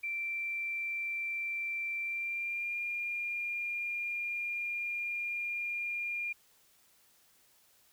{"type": "tone with pitch glide", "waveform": "sine", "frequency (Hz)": [2349, 2408], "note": ["D7", "D7"], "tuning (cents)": [0, 43], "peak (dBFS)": -33, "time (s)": [0.03, 6.33], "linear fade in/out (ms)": 10, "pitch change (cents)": 43, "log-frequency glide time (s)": [2.01, 2.78], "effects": ["white hiss -66 dBFS RMS until 7.92 s"]}